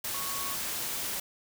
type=tone in noise; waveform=sine; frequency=1108.7 Hz; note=C#6; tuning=in tune; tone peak=-39 dBFS; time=0.14-0.55 s; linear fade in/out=5 ms; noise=white; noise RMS=-34 dBFS; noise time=0.04-1.2 s; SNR=-8 dB; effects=none